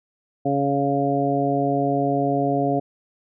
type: harmonic tone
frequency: 140 Hz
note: C#3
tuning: 18 cents sharp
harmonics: 1 / 2 / 3 / 4 / 5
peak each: -27 / -23 / -26 / -27 / -23 dBFS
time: 0.45-2.8 s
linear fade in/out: 10 ms
effects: none